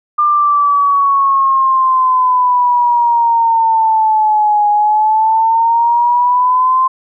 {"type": "exponential two-way sweep", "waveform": "sine", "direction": "down then up", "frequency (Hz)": [1200, 829, 1046], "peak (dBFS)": -8, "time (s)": [0.18, 6.88], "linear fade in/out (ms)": 10, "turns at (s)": 4.69, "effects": []}